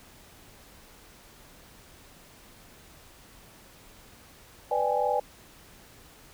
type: tone cluster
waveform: sine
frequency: 498 / 593 / 797 / 839 Hz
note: B4 / D5 / G5 / G#5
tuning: +14 / +17 / +28 / +17 cents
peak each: -29 dBFS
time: 4.71-5.2 s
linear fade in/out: 5 ms
effects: pink hiss -53 dBFS RMS until 6.33 s